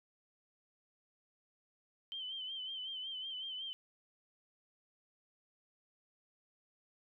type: tone with vibrato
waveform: sine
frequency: 3092 Hz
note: G7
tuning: 24 cents flat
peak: -40 dBFS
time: 2.12-3.73 s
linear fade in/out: 0 ms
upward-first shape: sine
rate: 5.4 Hz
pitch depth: 59 cents each way
effects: none